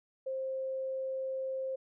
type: tone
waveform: sine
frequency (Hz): 528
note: C5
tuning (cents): +16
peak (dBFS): -33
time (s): 0.26-1.76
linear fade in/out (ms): 10
effects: none